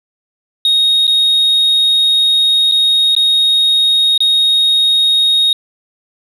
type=tone with dropouts; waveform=sine; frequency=3737 Hz; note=A#7; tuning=4 cents sharp; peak=-6 dBFS; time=0.65-5.53 s; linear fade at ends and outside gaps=2 ms; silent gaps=1.069-1.077 / 2.714-2.72 / 3.151-3.164 / 4.178-4.204 s; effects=tanh soft clip ceiling -7 dBFS